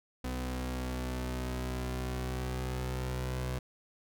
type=tone pair together; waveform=sawtooth; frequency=63.16 / 126.4 Hz; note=B1 / B2; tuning=+39 / +41 cents; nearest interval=octave; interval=1202 cents; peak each=-31 / -32 dBFS; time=0.24-3.59 s; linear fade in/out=5 ms; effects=none